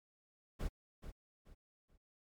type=noise with echo; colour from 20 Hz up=brown; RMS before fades=-38 dBFS; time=0.59-0.69 s; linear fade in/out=20 ms; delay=430 ms; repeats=3; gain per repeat=-10 dB; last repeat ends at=1.98 s; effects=MP3 96 kbps